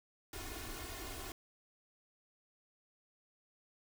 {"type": "noise with comb filter", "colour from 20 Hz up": "pink", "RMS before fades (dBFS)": -45, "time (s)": [0.33, 1.32], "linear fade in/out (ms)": 2, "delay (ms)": 2.8, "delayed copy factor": 1, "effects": []}